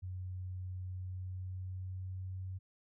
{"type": "tone with pitch glide", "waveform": "sine", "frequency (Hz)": [92, 93.55], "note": ["F#2", "F#2"], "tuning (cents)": [-9, 20], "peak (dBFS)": -39, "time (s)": [0.02, 2.59], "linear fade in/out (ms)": 20, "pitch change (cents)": 29, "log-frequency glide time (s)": [0.85, 2.47], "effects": []}